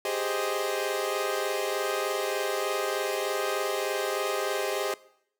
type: chord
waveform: sawtooth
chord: Ab major seventh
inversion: third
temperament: equal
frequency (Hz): 392 / 415.3 / 523.3 / 622.3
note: G4 / Ab4 / C5 / Eb5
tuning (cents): 0 / 0 / 0 / 0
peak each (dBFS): -29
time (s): 0.05-4.94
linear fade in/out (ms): 2
effects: noise-tail reverb RT60 0.7 s tail -20 dB re dry